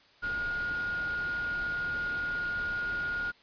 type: tone in noise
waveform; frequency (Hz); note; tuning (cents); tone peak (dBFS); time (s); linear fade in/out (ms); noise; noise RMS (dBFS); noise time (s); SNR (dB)
sine; 1431; F6; +42; -30; 0.22-3.32; 20; pink; -43; 0.22-3.32; +10
effects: white hiss -60 dBFS RMS until 3.42 s + resampled to 11025 Hz